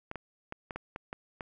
clicks, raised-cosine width 0.5 ms, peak -23 dBFS, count 8, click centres 0.114 / 0.157 / 0.524 / 0.708 / 0.76 / 0.961 / 1.129 / 1.408 s, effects none

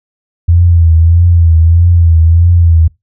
sine tone with vibrato, 84 Hz, E2, 33 cents sharp, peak -3 dBFS, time 0.48-2.88 s, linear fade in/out 10 ms, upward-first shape triangle, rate 1.6 Hz, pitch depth 72 cents each way, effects noise-tail reverb RT60 0.2 s tail -24 dB re dry

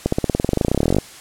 accelerating click train, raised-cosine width 2 ms, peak -3 dBFS, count 26, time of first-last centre 0.06-0.985 s, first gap 64 ms, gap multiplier 0.95, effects white hiss -40 dBFS RMS until 1.2 s + low-pass 10000 Hz 12 dB/octave

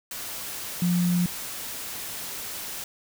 sine tone in noise, 176.5 Hz, F3, 19 cents sharp, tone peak -20 dBFS, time 0.82-1.26 s, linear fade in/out 2 ms, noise white, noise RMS -35 dBFS, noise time 0.11-2.84 s, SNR +12 dB, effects none

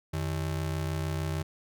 square ring-modulated tone, 120.4 Hz, B2, 44 cents flat, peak -27 dBFS, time 0.13-1.43 s, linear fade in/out 10 ms, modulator 33.3 Hz, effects none

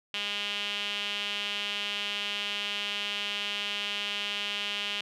sawtooth tone with band-pass filter, 204.2 Hz, G#3, 29 cents flat, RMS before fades -33 dBFS, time 0.14-5.01 s, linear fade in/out 2 ms, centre 3000 Hz, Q 4.5, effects none

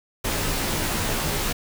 pink noise with comb filter, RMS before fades -25 dBFS, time 0.24-1.53 s, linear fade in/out 10 ms, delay 16 ms, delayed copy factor -0.95, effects none

